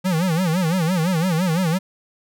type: tone with vibrato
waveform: square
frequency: 172.9 Hz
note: F3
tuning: 17 cents flat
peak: -18 dBFS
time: 0.04-1.79 s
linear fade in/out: 20 ms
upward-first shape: sine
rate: 5.9 Hz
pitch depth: 170 cents each way
effects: none